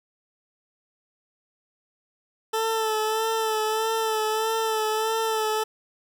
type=tone with vibrato; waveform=20% pulse; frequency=440 Hz; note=A4; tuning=in tune; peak=-18 dBFS; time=2.53-5.64 s; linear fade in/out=10 ms; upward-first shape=sine; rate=1.6 Hz; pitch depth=32 cents each way; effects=9-bit